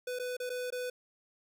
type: tone with dropouts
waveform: square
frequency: 498 Hz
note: B4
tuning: 14 cents sharp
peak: -35 dBFS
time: 0.07-0.9 s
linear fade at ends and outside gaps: 5 ms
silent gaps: 0.189-0.196 / 0.368-0.4 / 0.495-0.5 / 0.704-0.723 s
effects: none